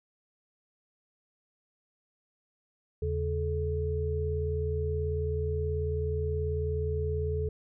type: tone cluster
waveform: sine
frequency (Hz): 80.9 / 139.5 / 430.1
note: E2 / C#3 / A4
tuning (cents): -32 / +11 / -39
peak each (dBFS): -30 / -36 / -32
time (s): 3.02-7.49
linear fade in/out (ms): 5
effects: none